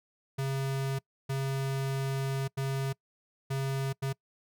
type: tone bursts at uneven times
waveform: square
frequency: 135.5 Hz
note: C#3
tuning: 39 cents flat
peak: -30 dBFS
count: 5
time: 0.38-0.99 / 1.29-2.48 / 2.57-2.93 / 3.5-3.93 / 4.02-4.13 s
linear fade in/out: 10 ms
effects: noise-tail reverb RT60 0.1 s tail -24 dB re dry